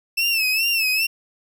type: tone with vibrato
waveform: 30% pulse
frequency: 2646 Hz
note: E7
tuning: 6 cents sharp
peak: -15 dBFS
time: 0.17-1.07 s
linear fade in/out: 10 ms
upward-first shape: sine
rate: 2.4 Hz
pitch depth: 92 cents each way
effects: none